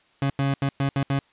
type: tone bursts at uneven times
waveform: 30% pulse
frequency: 138 Hz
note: C#3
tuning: 7 cents flat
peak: -18 dBFS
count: 6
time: 0.22-0.3 / 0.39-0.54 / 0.62-0.69 / 0.8-0.89 / 0.96-1.03 / 1.1-1.19 s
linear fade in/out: 2 ms
effects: white hiss -61 dBFS RMS until 1.32 s + resampled to 8000 Hz